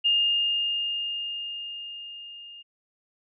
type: tone with level ramp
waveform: sine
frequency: 2825 Hz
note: F7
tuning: 19 cents sharp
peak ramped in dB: -18 to -42 dBFS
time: 0.04-2.63 s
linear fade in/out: 20 ms
effects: none